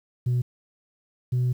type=tone pair in turn; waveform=sine; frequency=123.47 / 124.98 Hz; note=B2 / B2; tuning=0 / +21 cents; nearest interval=unison; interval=21 cents; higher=second; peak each=-18 dBFS; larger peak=neither; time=0.26-0.42 / 1.32-1.53 s; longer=second; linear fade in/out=10 ms; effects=tanh soft clip ceiling -19 dBFS + 9-bit